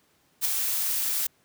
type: noise with ADSR envelope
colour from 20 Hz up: blue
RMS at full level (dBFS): -22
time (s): 0.41-1.27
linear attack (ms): 42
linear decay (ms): 5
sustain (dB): -5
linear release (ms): 6
effects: pink hiss -65 dBFS RMS until 1.44 s + high-pass 100 Hz 12 dB/octave